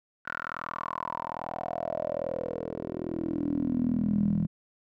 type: tone with band-pass filter sweep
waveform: 10% pulse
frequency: 41.2 Hz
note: E1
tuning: in tune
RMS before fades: -31 dBFS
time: 0.25-4.47 s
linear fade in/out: 20 ms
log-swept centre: 1500 to 180 Hz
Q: 6.9
effects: none